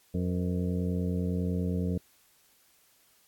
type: harmonic tone with a mistuned harmonic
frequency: 90 Hz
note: F#2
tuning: 47 cents flat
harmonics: 1 / 2 / 3 / 4 / 5 / 6 / 7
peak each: -31 / -30 / -37 / -45 / -38 / -44 / -49 dBFS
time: 0.14-1.98 s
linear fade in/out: 5 ms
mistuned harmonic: 6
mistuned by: -93 cents
effects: white hiss -64 dBFS RMS until 3.27 s + AAC 64 kbps